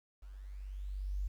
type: tone with level ramp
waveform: sine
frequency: 48.41 Hz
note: G1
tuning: 21 cents flat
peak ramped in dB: -47 to -32 dBFS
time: 0.22-1.28 s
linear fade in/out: 10 ms
effects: 11-bit